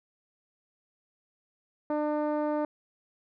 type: tone with low-pass filter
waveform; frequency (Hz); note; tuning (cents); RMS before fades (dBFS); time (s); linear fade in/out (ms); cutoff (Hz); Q
10% pulse; 300; D4; +37; -29; 1.9-2.65; 2; 660; 1.1
effects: none